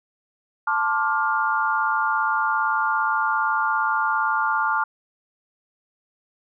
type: chord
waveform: sine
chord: D minor seventh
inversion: second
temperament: just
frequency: 881 / 1057.2 / 1174.7 / 1409.6 Hz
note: A5 / C6 / D6 / F6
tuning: +2 / +18 / 0 / +16 cents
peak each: -24 / -29 / -25 / -23 dBFS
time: 0.67-4.84 s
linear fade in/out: 5 ms
effects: none